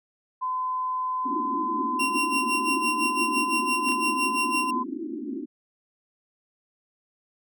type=tone; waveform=sine; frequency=1020 Hz; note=C6; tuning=44 cents flat; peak=-25 dBFS; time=0.41-4.84 s; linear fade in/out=20 ms
type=band-pass noise; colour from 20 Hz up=pink; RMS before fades=-32 dBFS; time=1.24-5.46 s; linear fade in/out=20 ms; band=230 to 360 Hz; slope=96 dB/octave
type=tone with tremolo; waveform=40% pulse; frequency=2752 Hz; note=F7; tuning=26 cents flat; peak=-22 dBFS; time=1.99-4.71 s; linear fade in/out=10 ms; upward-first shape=sine; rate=5.9 Hz; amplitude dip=80%
type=clicks; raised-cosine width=0.3 ms; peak=-26 dBFS; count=2; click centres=3.888 / 3.92 s
effects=none